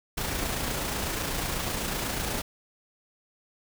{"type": "noise with amplitude modulation", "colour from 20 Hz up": "pink", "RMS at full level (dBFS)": -29, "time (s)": [0.17, 2.42], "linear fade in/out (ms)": 10, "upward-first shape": "sine", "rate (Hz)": 28.1, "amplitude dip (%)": 35, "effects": []}